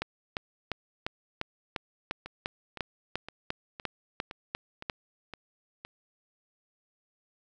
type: two click trains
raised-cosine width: 0.3 ms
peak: -15 / -24 dBFS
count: 15 / 8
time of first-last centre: 0.02-4.898 / 2.26-5.85 s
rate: 2.87 / 1.95 Hz
effects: none